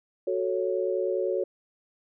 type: chord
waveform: sine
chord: F# minor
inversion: none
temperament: equal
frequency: 370 / 440 / 554.4 Hz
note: F#4 / A4 / C#5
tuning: 0 / 0 / 0 cents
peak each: -28 / -30 / -29 dBFS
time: 0.27-1.44 s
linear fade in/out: 5 ms
effects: none